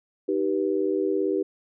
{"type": "chord", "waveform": "sine", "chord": "Eb augmented", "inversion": "none", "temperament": "just", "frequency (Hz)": [311.1, 388.9, 486.1], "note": ["Eb4", "G4", "B4"], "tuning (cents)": [0, -14, -28], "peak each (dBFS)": [-27, -24, -29], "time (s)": [0.28, 1.43], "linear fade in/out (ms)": 10, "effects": []}